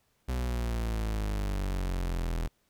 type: exponential sweep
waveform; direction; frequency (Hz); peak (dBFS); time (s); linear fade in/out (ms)
40% pulse; down; 63.3 to 40.44; -28; 0.28-2.48; 10
effects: pink hiss -72 dBFS RMS until 2.69 s